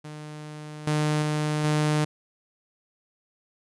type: tone with level steps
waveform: sawtooth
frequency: 151.5 Hz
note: D#3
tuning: 46 cents flat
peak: -33 / -18 / -20 / -17 dBFS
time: 0.04-2.05 s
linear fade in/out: 10 ms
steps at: 0.87 / 1.22 / 1.64 s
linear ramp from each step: 2 ms
effects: resampled to 24000 Hz